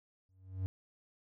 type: tone with exponential growth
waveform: triangle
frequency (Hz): 94.1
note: F#2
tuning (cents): +30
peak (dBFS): -28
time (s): 0.29-0.66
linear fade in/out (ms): 0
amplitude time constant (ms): 79
effects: none